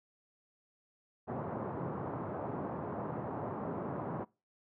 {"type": "band-pass noise", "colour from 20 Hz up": "pink", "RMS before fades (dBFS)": -39, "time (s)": [1.27, 4.25], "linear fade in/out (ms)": 20, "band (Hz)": [120, 1100], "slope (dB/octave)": 24, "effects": ["noise-tail reverb RT60 0.3 s tail -24 dB re dry"]}